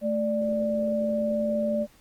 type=tone pair together; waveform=sine; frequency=220 / 588.7 Hz; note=A3 / D5; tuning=0 / +4 cents; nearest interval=octave + perfect fourth; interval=1704 cents; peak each=-27 / -25 dBFS; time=0.01-1.87 s; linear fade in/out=50 ms; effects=pink hiss -58 dBFS RMS until 2 s + Opus 32 kbps